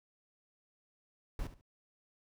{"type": "noise with echo", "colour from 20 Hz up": "brown", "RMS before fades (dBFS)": -37, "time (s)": [1.39, 1.47], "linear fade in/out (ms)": 2, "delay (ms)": 71, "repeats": 2, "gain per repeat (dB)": -13, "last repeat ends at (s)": 1.612, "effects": []}